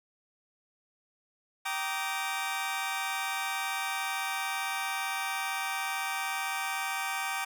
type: chord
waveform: 20% pulse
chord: Eb major seventh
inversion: first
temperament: just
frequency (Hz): 777.8 / 933.4 / 1166.7 / 1244.5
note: G5 / Bb5 / D6 / Eb6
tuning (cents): -14 / +2 / -12 / 0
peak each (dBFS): -30 / -33 / -33 / -35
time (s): 1.65-7.45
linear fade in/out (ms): 10
effects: none

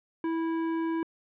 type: tone with hard clipping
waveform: triangle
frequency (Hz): 327.8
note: E4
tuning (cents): -10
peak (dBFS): -29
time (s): 0.24-1.03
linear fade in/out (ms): 2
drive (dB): 18
effects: low-pass 2000 Hz 12 dB/octave

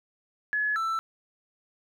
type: tone pair in turn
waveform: sine / triangle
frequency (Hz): 1700 / 1328.8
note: G#6 / E6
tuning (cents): +40 / +13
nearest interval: major third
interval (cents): 427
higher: first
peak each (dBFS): -24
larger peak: neither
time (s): 0.53-0.76 / 0.76-0.99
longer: neither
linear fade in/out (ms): 0
effects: none

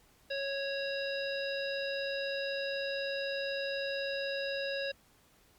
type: harmonic tone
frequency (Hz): 552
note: C#5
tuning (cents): -7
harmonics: 1 / 3 / 5 / 7 / 9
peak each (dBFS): -35 / -40 / -42 / -43 / -45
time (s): 0.3-4.92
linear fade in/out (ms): 10
effects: pink hiss -65 dBFS RMS until 5.58 s + Opus 48 kbps

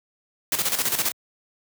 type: noise with tremolo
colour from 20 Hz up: white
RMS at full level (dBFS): -22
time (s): 0.52-1.12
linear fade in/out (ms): 2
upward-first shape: square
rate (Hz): 15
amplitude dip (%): 65
effects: high-pass 80 Hz 12 dB/octave

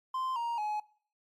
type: tone with pitch steps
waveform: triangle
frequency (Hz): 1040 / 937.3 / 844.7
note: C6 / A#5 / G#5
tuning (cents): -11 / +9 / +29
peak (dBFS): -29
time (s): 0.14-0.8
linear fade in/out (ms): 5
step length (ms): 220
effects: noise-tail reverb RT60 0.5 s tail -21 dB re dry + MP3 64 kbps

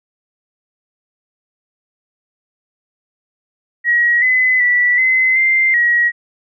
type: tone with pitch steps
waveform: sine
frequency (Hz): 1904 / 2020 / 1959 / 2046 / 2090 / 1905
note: A#6 / B6 / B6 / C7 / C7 / A#6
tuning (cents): +36 / +39 / -15 / -39 / -2 / +37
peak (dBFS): -10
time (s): 3.84-6.12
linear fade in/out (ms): 50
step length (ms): 380
effects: none

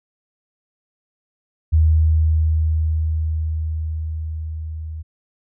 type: tone with level ramp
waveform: sine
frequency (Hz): 79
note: D#2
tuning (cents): +27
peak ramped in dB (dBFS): -10 to -27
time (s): 1.72-5.03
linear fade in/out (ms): 20
effects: none

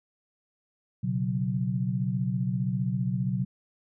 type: chord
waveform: sine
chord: B suspended second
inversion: none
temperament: equal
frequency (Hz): 123.47 / 138.59 / 185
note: B2 / C#3 / F#3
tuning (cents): 0 / 0 / 0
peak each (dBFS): -29 / -31 / -29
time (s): 1.03-3.45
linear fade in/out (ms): 10
effects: none

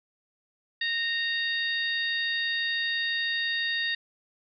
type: harmonic tone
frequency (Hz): 926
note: A#5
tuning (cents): -12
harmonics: 2 / 3 / 4 / 5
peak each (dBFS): -28 / -36 / -31 / -38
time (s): 0.81-3.95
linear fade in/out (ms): 5
effects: none

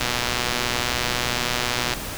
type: click train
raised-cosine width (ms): 0.2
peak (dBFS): -5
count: 236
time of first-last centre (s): 0.01-1.936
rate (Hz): 122
effects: pink hiss -31 dBFS RMS until 2.17 s

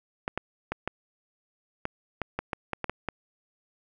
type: clicks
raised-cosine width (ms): 0.5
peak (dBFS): -14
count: 12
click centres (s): 0.279 / 0.376 / 0.72 / 0.876 / 1.854 / 2.217 / 2.39 / 2.532 / 2.733 / 2.843 / 2.896 / 3.087
effects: none

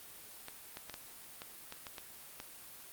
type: clicks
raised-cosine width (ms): 0.2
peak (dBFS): -26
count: 9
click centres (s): 0.484 / 0.771 / 0.897 / 0.941 / 1.419 / 1.724 / 1.868 / 1.982 / 2.401
effects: white hiss -52 dBFS RMS until 2.92 s + Opus 32 kbps

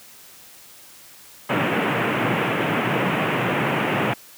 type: band-pass noise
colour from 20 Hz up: pink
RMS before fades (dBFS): -22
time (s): 1.49-4.14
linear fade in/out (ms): 10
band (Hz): 120 to 2900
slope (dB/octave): 48
effects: white hiss -46 dBFS RMS until 4.37 s + high-pass 60 Hz 12 dB/octave

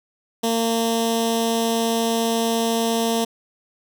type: tone with notch filter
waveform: 10% pulse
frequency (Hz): 228.6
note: A#3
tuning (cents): -34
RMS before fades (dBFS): -21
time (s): 0.43-3.25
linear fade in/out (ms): 10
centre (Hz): 1400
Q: 0.77
effects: none

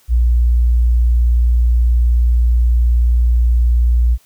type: tone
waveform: sine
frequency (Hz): 59.4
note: A#1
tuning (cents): +33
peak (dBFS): -9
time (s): 0.08-4.18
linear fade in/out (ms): 50
effects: white hiss -53 dBFS RMS until 4.25 s

